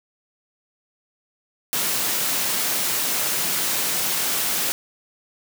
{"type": "high-pass noise", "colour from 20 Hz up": "white", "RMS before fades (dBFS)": -23, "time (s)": [1.73, 4.72], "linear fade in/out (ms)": 0, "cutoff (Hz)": 120, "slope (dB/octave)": 48, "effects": []}